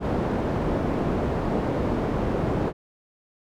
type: low-pass noise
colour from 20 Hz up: white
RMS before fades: -25 dBFS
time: 0-2.73 s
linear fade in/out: 50 ms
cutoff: 480 Hz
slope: 12 dB/octave
effects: none